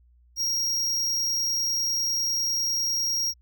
square tone, 5610 Hz, F8, 7 cents sharp, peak -24 dBFS, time 0.36-3.34 s, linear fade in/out 50 ms, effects added 60 Hz sine -55 dBFS peak until 3.41 s

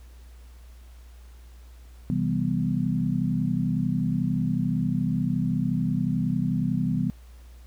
sine chord, C major seventh, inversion none, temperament equal, 130.81 / 164.81 / 196 / 246.9 Hz, C3 / E3 / G3 / B3, 0 / 0 / 0 / 0 cents, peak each -29 / -27 / -28 / -28 dBFS, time 2.1-7.1 s, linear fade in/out 0 ms, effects added 60 Hz sine -44 dBFS peak until 7.66 s + pink hiss -59 dBFS RMS until 7.66 s

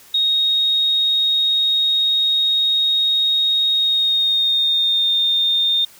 sine tone with pitch glide, 3742 to 3642 Hz, A#7 to A#7, +6 to -41 cents, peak -14 dBFS, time 0.14-5.85 s, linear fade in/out 5 ms, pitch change -47 cents, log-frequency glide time 3.72-5.13 s, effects white hiss -46 dBFS RMS until 5.99 s

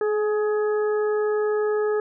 harmonic tone with a mistuned harmonic, 420 Hz, G#4, 19 cents sharp, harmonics 1 / 2 / 3 / 4, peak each -20 / -35 / -34 / -36 dBFS, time 0.01-2 s, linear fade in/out 2 ms, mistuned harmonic 1, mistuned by +17 cents, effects none

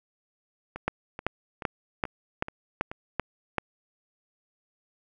two click trains, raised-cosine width 0.5 ms, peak -10 / -21 dBFS, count 8 / 6, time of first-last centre 0.88-3.583 / 0.76-2.915 s, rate 2.59 / 2.32 Hz, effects none

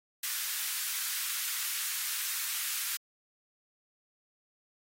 white high-pass noise, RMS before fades -34 dBFS, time 0.23-2.97 s, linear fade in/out 5 ms, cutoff 1300 Hz, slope 24 dB/octave, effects AAC 48 kbps

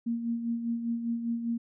sine tone with tremolo, 233.1 Hz, A#3, in tune, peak -26 dBFS, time 0.06-1.58 s, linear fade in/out 10 ms, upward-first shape sine, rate 5 Hz, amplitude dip 55%, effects none

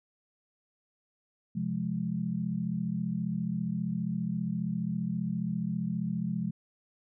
sine chord, F minor, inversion second, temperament just, 130.96 / 174.61 / 209.5 Hz, C3 / F3 / Ab3, +2 / 0 / +15 cents, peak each -37 / -32 / -33 dBFS, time 1.55-6.51 s, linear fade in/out 10 ms, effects none

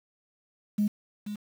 sine tone with echo, 207.9 Hz, G#3, 2 cents sharp, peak -21 dBFS, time 0.78-0.88 s, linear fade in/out 10 ms, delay 480 ms, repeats 1, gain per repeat -11 dB, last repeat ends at 1.36 s, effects tanh soft clip ceiling -17 dBFS + 8-bit

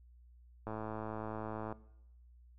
click train, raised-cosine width 1 ms, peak -27 dBFS, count 116, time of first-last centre 0.67-1.725 s, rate 109 Hz, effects noise-tail reverb RT60 0.8 s tail -19 dB re dry + added 60 Hz sine -57 dBFS peak until 2.58 s

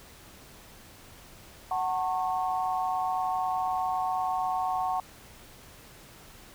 sine tone cluster, 745 / 902 / 1093 Hz, F#5 / A5 / C#6, +12 / +43 / -25 cents, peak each -28 / -33 / -33 dBFS, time 1.71-5 s, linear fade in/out 2 ms, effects pink hiss -51 dBFS RMS until 6.54 s

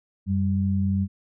sine tone pair together, 92.5 / 195.32 Hz, F#2 / G3, 0 / -6 cents, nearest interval octave + minor second, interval 1294 cents, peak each -23 dBFS, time 0.26-1.08 s, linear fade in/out 50 ms, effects none

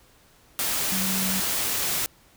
sine tone in noise, 189.8 Hz, F#3, 44 cents sharp, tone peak -28 dBFS, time 0.92-1.4 s, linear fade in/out 0 ms, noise white, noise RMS -26 dBFS, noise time 0.59-2.06 s, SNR -5 dB, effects pink hiss -57 dBFS RMS until 2.36 s

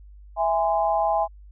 sine chord, E augmented, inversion none, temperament just, 659.3 / 824.1 / 1030.1 Hz, E5 / G#5 / B#5, 0 / -14 / -27 cents, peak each -23 / -22 / -28 dBFS, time 0.36-1.28 s, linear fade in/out 50 ms, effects added 50 Hz sine -43 dBFS peak until 1.51 s

